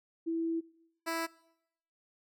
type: tone pair in turn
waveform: sine / 10% pulse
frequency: 329.6 / 329.6 Hz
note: E4 / E4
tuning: 0 / 0 cents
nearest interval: unison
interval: 0 cents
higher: neither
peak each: -30 / -24 dBFS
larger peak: second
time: 0.26-0.61 / 1.06-1.27 s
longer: first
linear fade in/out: 20 ms
effects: noise-tail reverb RT60 0.8 s tail -22 dB re dry